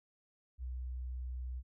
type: tone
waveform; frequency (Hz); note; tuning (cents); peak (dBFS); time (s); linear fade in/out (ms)
sine; 62.8; B1; +30; -37; 0.58-1.63; 50
effects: tanh soft clip ceiling -33 dBFS